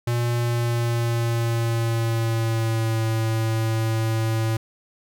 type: tone with pitch glide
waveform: square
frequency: 119.3 to 111.96 Hz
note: A#2 to A2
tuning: +41 to +31 cents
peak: -21 dBFS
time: 0.07-4.57 s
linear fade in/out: 5 ms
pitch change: -110 cents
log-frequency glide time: 0.37-3.03 s
effects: none